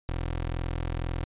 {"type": "tone", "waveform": "20% pulse", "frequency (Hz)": 42.08, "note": "E1", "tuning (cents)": 36, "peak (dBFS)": -24, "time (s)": [0.09, 1.24], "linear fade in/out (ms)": 0, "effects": ["resampled to 8000 Hz"]}